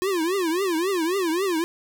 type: tone with vibrato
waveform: square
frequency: 355.4 Hz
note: F4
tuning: 30 cents sharp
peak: -22 dBFS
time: 0.02-1.64 s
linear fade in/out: 0 ms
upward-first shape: triangle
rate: 3.7 Hz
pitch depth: 240 cents each way
effects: none